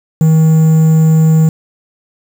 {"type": "tone with quantisation", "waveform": "triangle", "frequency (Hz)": 158.9, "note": "D#3", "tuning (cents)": 37, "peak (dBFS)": -3, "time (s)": [0.21, 1.49], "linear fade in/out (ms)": 2, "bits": 5, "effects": []}